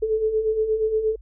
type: beating tone pair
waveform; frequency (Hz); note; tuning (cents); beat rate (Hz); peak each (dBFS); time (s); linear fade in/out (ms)
sine; 430 / 438.5; A4 / A4; -40 / -6; 8.5; -27 / -20; 0.02-1.16; 10
effects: added 50 Hz sine -42 dBFS peak until 1.21 s